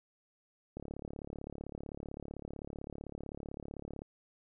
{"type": "click train", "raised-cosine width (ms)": 2, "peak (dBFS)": -29, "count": 117, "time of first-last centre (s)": [0.77, 4.019], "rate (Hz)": 35.7, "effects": []}